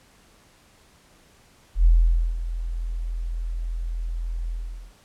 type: tone with ADSR envelope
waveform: sine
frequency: 41.77 Hz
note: E1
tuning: 24 cents sharp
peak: -11 dBFS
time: 1.75-4.94 s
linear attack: 100 ms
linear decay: 500 ms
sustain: -14 dB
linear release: 440 ms
effects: pink hiss -56 dBFS RMS until 5.04 s + low-pass 11000 Hz 12 dB/octave